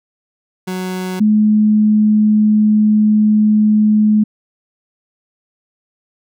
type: tone pair in turn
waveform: 30% pulse / sine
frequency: 184.8 / 212.9 Hz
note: F#3 / G#3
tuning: -2 / +43 cents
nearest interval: major second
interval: 245 cents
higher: second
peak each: -17 / -8 dBFS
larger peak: second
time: 0.67-1.2 / 1.2-4.24 s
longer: second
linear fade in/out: 10 ms
effects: none